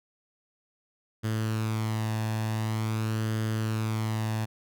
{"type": "tone with flanger", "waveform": "sawtooth", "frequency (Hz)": 110, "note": "A2", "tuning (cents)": 0, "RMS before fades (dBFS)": -29, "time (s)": [1.23, 4.46], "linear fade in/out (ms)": 20, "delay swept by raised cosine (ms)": [0.62, 1.15], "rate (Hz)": 0.46, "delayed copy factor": 0.5, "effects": []}